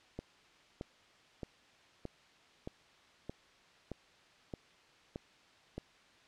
click train, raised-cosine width 2 ms, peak -27 dBFS, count 10, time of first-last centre 0.19-5.78 s, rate 1.61 Hz, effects white hiss -63 dBFS RMS until 6.27 s + low-pass 4000 Hz 12 dB/octave

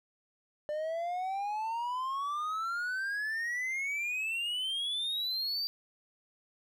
triangle exponential sweep, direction up, 594 to 4699 Hz, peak -30 dBFS, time 0.69-5.67 s, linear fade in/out 0 ms, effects none

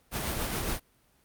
pink noise with tremolo, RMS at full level -30 dBFS, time 0.11-0.8 s, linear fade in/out 50 ms, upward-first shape sine, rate 7.2 Hz, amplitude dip 35%, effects pink hiss -66 dBFS RMS until 1.24 s + Opus 32 kbps

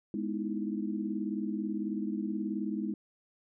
sine chord, E major seventh, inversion first, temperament equal, 207.7 / 246.9 / 311.1 / 329.6 Hz, G#3 / B3 / D#4 / E4, 0 / 0 / 0 / 0 cents, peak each -34 / -39 / -37 / -39 dBFS, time 0.14-2.94 s, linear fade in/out 2 ms, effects none

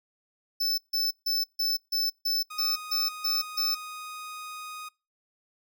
square tone bursts, 5274 Hz, E8, in tune, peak -25 dBFS, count 10, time 0.6-3.75 s, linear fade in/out 10 ms, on 180 ms, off 150 ms
sawtooth tone, 1244.5 Hz, D#6, in tune, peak -34 dBFS, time 2.5-4.89 s, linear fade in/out 10 ms
effects noise-tail reverb RT60 0.3 s tail -26 dB re dry

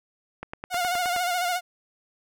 click train, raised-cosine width 0.5 ms, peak -19 dBFS, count 8, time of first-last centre 0.43-1.163 s, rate 9.55 Hz
sawtooth tone with vibrato, 714 Hz, F5, 38 cents sharp, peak -20 dBFS, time 0.7-1.61 s, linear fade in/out 50 ms, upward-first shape sine, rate 14 Hz, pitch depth 53 cents each way
effects none

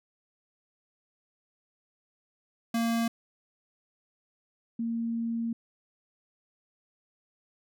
square / sine tone pair in turn, 230.6 / 230.6 Hz, A#3 / A#3, -19 / -19 cents, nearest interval unison, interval 0 cents, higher neither, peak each -26 / -28 dBFS, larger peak first, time 2.74-3.08 / 4.79-5.53 s, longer second, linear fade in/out 5 ms, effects none

